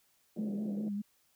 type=band-pass noise; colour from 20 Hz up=pink; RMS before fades=-45 dBFS; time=0.36-0.89 s; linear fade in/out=5 ms; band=160 to 600 Hz; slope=48 dB/octave
type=tone with vibrato; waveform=sine; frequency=207.7 Hz; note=G#3; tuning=in tune; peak=-33 dBFS; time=0.38-1.02 s; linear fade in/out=10 ms; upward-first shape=sine; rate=4.9 Hz; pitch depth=55 cents each way
effects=white hiss -71 dBFS RMS until 1.35 s